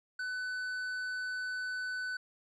sine tone with tanh clipping, 1500 Hz, F#6, 23 cents sharp, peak -36 dBFS, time 0.19-2.17 s, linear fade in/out 5 ms, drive 8 dB, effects none

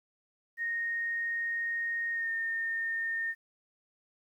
sine tone with pitch glide, 1857 to 1826.2 Hz, A#6 to A#6, -7 to -36 cents, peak -30 dBFS, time 0.57-3.35 s, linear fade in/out 50 ms, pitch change -29 cents, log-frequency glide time 2.12-2.3 s, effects 11-bit

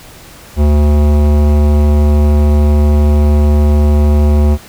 sine tone with hard clipping, 73.9 Hz, D2, 11 cents sharp, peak -8 dBFS, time 0.56-4.58 s, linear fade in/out 50 ms, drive 17 dB, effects pink hiss -36 dBFS RMS until 4.68 s

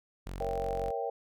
sawtooth tone, 45.76 Hz, F#1, 18 cents flat, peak -34 dBFS, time 0.26-0.91 s, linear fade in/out 10 ms
sine chord, A# diminished seventh, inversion none, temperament equal with one note detuned, 466.2 / 554.4 / 663.8 / 784 Hz, A#4 / C#5 / E5 / G5, 0 / 0 / +12 / 0 cents, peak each -35 / -38 / -39 / -36 dBFS, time 0.4-1.1 s, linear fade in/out 5 ms
effects none

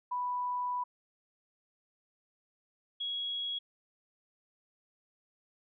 sine tone pair in turn, 987.8 / 3323 Hz, B5 / G#7, 0 / 0 cents, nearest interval octave + major sixth, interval 2100 cents, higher second, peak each -31 / -33 dBFS, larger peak first, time 0.11-0.84 / 3-3.59 s, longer first, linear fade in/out 10 ms, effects none

